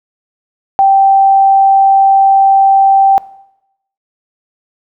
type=tone; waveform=sine; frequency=781 Hz; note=G5; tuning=7 cents flat; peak=-4 dBFS; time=0.79-3.18 s; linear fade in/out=0 ms; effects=noise-tail reverb RT60 0.8 s tail -19 dB re dry